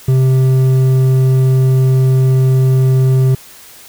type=tone with hard clipping; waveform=sine; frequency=130.81 Hz; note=C3; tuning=in tune; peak=-9 dBFS; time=0.08-3.35 s; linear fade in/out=5 ms; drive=6 dB; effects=white hiss -38 dBFS RMS until 3.88 s